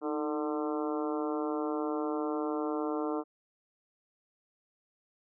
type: harmonic tone with a mistuned harmonic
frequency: 149.5 Hz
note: D3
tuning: 31 cents sharp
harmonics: 2 / 3 / 4 / 5 / 6 / 7 / 8 / 9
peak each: -33 / -35 / -40 / -41 / -44 / -43 / -44 / -46 dBFS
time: 0.01-3.24 s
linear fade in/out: 50 ms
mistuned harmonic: 2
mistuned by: +57 cents
effects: none